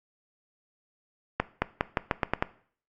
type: accelerating click train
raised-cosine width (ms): 0.5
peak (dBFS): -8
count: 8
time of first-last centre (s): 1.4-2.425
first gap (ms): 220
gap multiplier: 0.86
effects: noise-tail reverb RT60 0.5 s tail -18 dB re dry + Opus 48 kbps